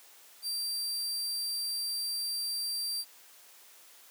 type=tone; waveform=sawtooth; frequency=4705 Hz; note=D8; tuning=2 cents sharp; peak=-29 dBFS; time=0.42-3.05 s; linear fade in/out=50 ms; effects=white hiss -56 dBFS RMS until 4.1 s + high-pass 400 Hz 12 dB/octave